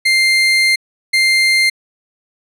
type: tone pair in turn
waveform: 30% pulse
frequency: 2100 / 2100 Hz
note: C7 / C7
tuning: +6 / +6 cents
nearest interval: unison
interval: 0 cents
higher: neither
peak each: -7 dBFS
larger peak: neither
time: 0.05-0.76 / 1.13-1.7 s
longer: first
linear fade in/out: 10 ms
effects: low-pass 11000 Hz 12 dB/octave